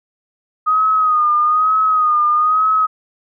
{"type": "tone with vibrato", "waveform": "sine", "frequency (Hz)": 1244.5, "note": "D#6", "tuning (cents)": 0, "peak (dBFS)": -11, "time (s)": [0.66, 2.87], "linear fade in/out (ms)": 20, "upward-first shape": "sine", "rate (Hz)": 1.1, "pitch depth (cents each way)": 54, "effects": []}